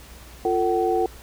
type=tone cluster; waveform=sine; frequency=349.9 / 447.3 / 756 Hz; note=F4 / A4 / F#5; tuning=+3 / +28 / +37 cents; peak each=-23 dBFS; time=0.45-1.06 s; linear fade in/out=2 ms; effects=added 60 Hz sine -44 dBFS peak until 1.22 s + pink hiss -46 dBFS RMS until 1.22 s